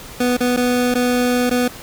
25% pulse tone with dropouts, 246.9 Hz, B3, in tune, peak -11 dBFS, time 0.2-1.68 s, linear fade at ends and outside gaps 5 ms, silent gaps 0.369-0.405 / 0.565-0.572 / 0.942-0.952 / 1.497-1.51 s, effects pink hiss -36 dBFS RMS until 1.82 s

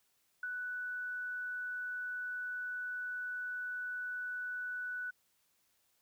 sine tone with ADSR envelope, 1485 Hz, F#6, 6 cents sharp, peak -35 dBFS, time 0.43-5.11 s, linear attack 3 ms, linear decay 30 ms, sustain -2 dB, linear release 12 ms, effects white hiss -75 dBFS RMS until 6.01 s

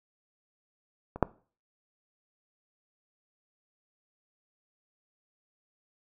clicks, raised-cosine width 1 ms, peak -24 / -7 dBFS, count 2, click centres 1.16 / 1.227 s, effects noise-tail reverb RT60 0.4 s tail -21 dB re dry

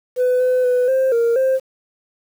sine tone with pitch steps, 501 / 506 / 497.3 / 526 / 466.3 / 526 Hz, B4 / B4 / B4 / C5 / A#4 / C5, +25 / +42 / +12 / +9 / +1 / +9 cents, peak -11 dBFS, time 0.16-1.6 s, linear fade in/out 50 ms, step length 240 ms, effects tanh soft clip ceiling -12 dBFS + 7-bit

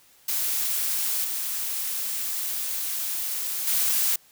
blue noise with level steps, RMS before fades -26 / -29 / -23 dBFS, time 0.28-4.16 s, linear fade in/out 5 ms, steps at 1.24 / 3.67 s, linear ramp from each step 5 ms, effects white hiss -57 dBFS RMS until 4.31 s

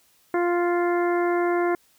harmonic tone, 349.2 Hz, F4, in tune, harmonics 1 / 2 / 3 / 4 / 5 / 6, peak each -21 / -27 / -31 / -33 / -35 / -37 dBFS, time 0.34-1.75 s, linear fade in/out 2 ms, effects white hiss -61 dBFS RMS until 1.98 s

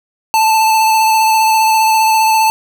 square tone with vibrato, 880 Hz, A5, in tune, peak -9 dBFS, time 0.34-2.5 s, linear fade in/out 0 ms, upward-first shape square, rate 15 Hz, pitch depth 13 cents each way, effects none

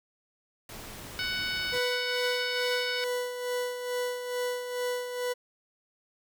pink noise, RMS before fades -43 dBFS, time 0.69-1.78 s, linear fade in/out 2 ms
harmonic tone, 744 Hz, F#5, 9 cents sharp, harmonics 2 / 3 / 4 / 5 / 6 / 7, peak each -34 / -36 / -37 / -38 / -39 / -39 dBFS, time 1.19-3.04 s, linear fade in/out 0 ms
40% pulse tone with tremolo, 493.9 Hz, B4, in tune, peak -27 dBFS, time 1.72-5.34 s, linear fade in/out 20 ms, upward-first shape sine, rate 2.3 Hz, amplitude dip 55%
effects none

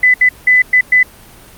sine tone bursts at uneven times, 2003 Hz, B6, 24 cents sharp, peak -5 dBFS, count 5, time 0.03-0.14 / 0.21-0.29 / 0.47-0.62 / 0.73-0.81 / 0.92-1.03 s, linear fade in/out 5 ms, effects pink hiss -39 dBFS RMS until 1.57 s + Opus 32 kbps

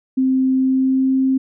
sine tone with pitch glide, 261.6 to 264.2 Hz, C4 to C4, 0 to +17 cents, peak -13 dBFS, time 0.17-1.38 s, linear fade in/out 10 ms, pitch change +17 cents, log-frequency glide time 0.54-1.14 s, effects none

